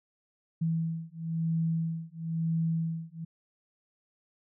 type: beating tone pair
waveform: sine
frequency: 163.2 / 164.2 Hz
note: E3 / E3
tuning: -17 / -6 cents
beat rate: 1 Hz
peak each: -31 dBFS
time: 0.61-3.25 s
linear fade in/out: 10 ms
effects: none